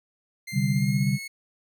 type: tone with pitch glide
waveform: sawtooth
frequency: 2092 to 2186 Hz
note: C7 to C#7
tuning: -1 to -25 cents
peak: -31 dBFS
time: 0.47-1.28 s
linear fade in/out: 10 ms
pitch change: +76 cents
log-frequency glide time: 0.71-1.08 s
type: chord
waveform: sine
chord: C suspended second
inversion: none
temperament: equal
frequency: 130.81 / 146.83 / 196 Hz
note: C3 / D3 / G3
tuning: 0 / 0 / 0 cents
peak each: -25 dBFS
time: 0.52-1.19 s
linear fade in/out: 50 ms
effects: none